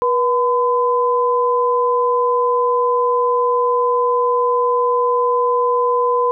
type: tone pair together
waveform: sine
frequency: 485.2 / 1013.4 Hz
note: B4 / B5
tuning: -31 / +44 cents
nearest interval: octave + minor second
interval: 1275 cents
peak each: -16 dBFS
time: 0.02-6.31 s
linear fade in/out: 0 ms
effects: none